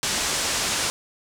white low-pass noise, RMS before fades -25 dBFS, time 0.03-0.9 s, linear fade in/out 0 ms, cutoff 8400 Hz, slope 24 dB/octave, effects none

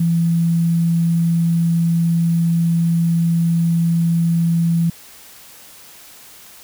sine tone with sample-and-hold, 167.7 Hz, E3, 30 cents sharp, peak -13 dBFS, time 0-4.9 s, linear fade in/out 5 ms, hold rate 11025 Hz, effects white hiss -42 dBFS RMS until 6.63 s

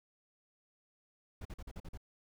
brown noise bursts, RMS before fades -44 dBFS, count 7, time 1.41-1.975 s, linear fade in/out 5 ms, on 43 ms, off 44 ms, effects none

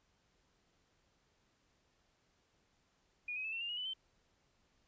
sine tone with pitch steps, 2446 / 2529 / 2616 / 2705 / 2797 / 2892 / 2991 / 3092 Hz, D#7 / D#7 / E7 / E7 / F7 / F#7 / F#7 / G7, -30 / +28 / -14 / +44 / +2 / -40 / +18 / -24 cents, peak -38 dBFS, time 3.28-3.936 s, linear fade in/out 5 ms, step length 82 ms, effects pink hiss -75 dBFS RMS until 4.87 s + resampled to 16000 Hz

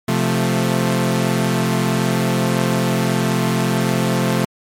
sawtooth chord, F major, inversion second, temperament equal, 130.81 / 174.61 / 220 Hz, C3 / F3 / A3, 0 / 0 / 0 cents, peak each -16 dBFS, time 0.08-4.45 s, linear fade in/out 5 ms, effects MP3 64 kbps

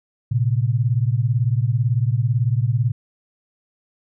sine beating tone pair, 113.8 / 131.8 Hz, A#2 / C3, -41 / +13 cents, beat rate 18 Hz, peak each -18 / -20 dBFS, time 0.31-2.92 s, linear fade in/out 10 ms, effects none

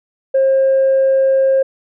sine tone, 535 Hz, C5, 38 cents sharp, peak -8 dBFS, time 0.34-1.63 s, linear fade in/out 10 ms, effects tanh soft clip ceiling -7 dBFS

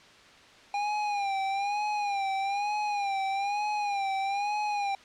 square tone with vibrato, 807 Hz, G#5, 50 cents flat, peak -28 dBFS, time 0.74-4.95 s, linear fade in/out 2 ms, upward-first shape sine, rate 1.1 Hz, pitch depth 71 cents each way, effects white hiss -53 dBFS RMS until 5.04 s + low-pass 4000 Hz 12 dB/octave

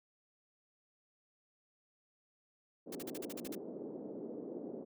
pink band-pass noise, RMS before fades -45 dBFS, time 2.86-4.85 s, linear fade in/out 20 ms, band 240 to 480 Hz, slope 24 dB/octave
white noise bursts, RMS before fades -47 dBFS, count 9, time 2.92-3.552 s, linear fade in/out 5 ms, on 32 ms, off 43 ms
effects none

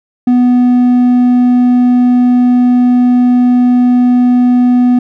sine tone with hard clipping, 246.9 Hz, B3, in tune, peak -6 dBFS, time 0.27-4.99 s, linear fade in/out 5 ms, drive 3 dB, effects none

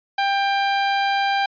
sawtooth tone, 793 Hz, G5, 20 cents sharp, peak -14 dBFS, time 0.18-1.46 s, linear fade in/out 5 ms, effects resampled to 11025 Hz

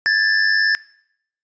square tone pair together, 1661.2 / 1760 Hz, G#6 / A6, 0 / 0 cents, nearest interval minor second, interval 100 cents, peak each -20 / -16 dBFS, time 0.06-0.75 s, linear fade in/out 0 ms, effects noise-tail reverb RT60 0.7 s tail -21 dB re dry + resampled to 16000 Hz

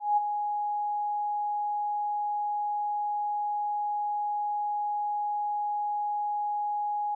sine tone with ADSR envelope, 830.6 Hz, G#5, in tune, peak -19 dBFS, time 0-7.15 s, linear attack 170 ms, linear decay 20 ms, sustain -8 dB, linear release 6 ms, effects none

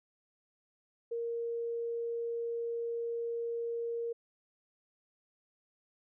sine tone, 466.5 Hz, A#4, 1 cent sharp, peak -33 dBFS, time 1.11-4.13 s, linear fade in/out 10 ms, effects none

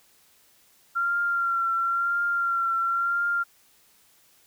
sine tone with vibrato, 1377 Hz, F6, 25 cents flat, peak -22 dBFS, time 0.95-3.44 s, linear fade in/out 20 ms, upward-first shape triangle, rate 0.97 Hz, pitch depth 32 cents each way, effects white hiss -60 dBFS RMS until 4.46 s

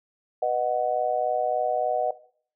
sine chord, B major, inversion none, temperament just, 493.9 / 617.4 / 740.8 Hz, B4 / D#5 / F#5, 0 / -14 / +2 cents, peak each -29 / -25 / -25 dBFS, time 0.42-2.11 s, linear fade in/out 5 ms, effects noise-tail reverb RT60 0.5 s tail -17 dB re dry

